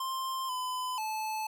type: tone with pitch steps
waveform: square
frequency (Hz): 1051 / 1010 / 869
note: C6 / B5 / A5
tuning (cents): +7 / +39 / -22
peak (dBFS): -33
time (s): 0-1.47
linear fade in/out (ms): 5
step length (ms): 490
effects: none